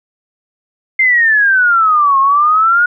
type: exponential two-way sweep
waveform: sine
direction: down then up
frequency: 2110 to 1072 to 1457 Hz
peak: -7 dBFS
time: 0.99-2.86 s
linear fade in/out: 5 ms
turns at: 2.19 s
effects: none